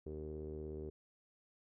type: tone with low-pass filter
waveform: sawtooth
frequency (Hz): 76.8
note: D#2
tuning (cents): -22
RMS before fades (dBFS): -45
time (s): 0.06-0.9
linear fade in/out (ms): 5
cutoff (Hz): 410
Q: 8.4
effects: none